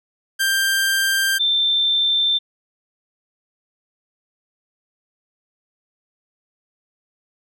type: tone pair in turn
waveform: sawtooth / sine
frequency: 1582 / 3564 Hz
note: G6 / A7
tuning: +15 / +22 cents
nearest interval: octave + major second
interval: 1407 cents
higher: second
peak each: -13 / -15 dBFS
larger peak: first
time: 0.39-1.39 / 1.39-2.39 s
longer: neither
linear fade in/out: 20 ms
effects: none